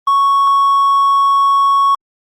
triangle tone, 1108.7 Hz, C#6, in tune, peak -6 dBFS, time 0.07-1.95 s, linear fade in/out 5 ms, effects tanh soft clip ceiling -2 dBFS + Opus 24 kbps

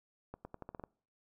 accelerating click train, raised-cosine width 1 ms, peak -30 dBFS, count 8, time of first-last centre 0.34-0.838 s, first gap 110 ms, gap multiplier 0.85, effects noise-tail reverb RT60 0.5 s tail -25 dB re dry

